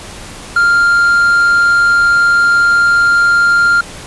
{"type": "tone", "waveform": "triangle", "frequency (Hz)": 1396.9, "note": "F6", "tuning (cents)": 0, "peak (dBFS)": -5, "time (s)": [0.56, 3.81], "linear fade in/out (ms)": 5, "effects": ["pink hiss -30 dBFS RMS until 4.06 s", "resampled to 24000 Hz"]}